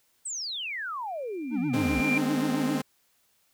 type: exponential sweep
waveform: sine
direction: down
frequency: 8460 to 58.27 Hz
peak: -31 dBFS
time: 0.25-2.01 s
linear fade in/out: 10 ms
type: tone with exponential growth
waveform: sine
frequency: 2379 Hz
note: D7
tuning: 22 cents sharp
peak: -23 dBFS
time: 1.07-2.18 s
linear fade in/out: 5 ms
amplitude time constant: 240 ms
type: tone with vibrato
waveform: triangle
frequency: 272 Hz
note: C#4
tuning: 33 cents flat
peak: -24 dBFS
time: 1.5-2.81 s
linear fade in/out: 50 ms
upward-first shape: sine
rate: 7.6 Hz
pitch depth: 210 cents each way
type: chord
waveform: sawtooth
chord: Ab major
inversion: second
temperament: equal with one note detuned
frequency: 152.54 / 207.7 / 261.6 Hz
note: Eb3 / Ab3 / C4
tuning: -34 / 0 / 0 cents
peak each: -30 / -30 / -27 dBFS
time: 1.73-2.82 s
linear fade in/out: 10 ms
effects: white hiss -68 dBFS RMS until 3.53 s